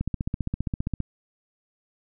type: click train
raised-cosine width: 5 ms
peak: -14 dBFS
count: 16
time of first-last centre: 0.01-1.003 s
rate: 15.1 Hz
effects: none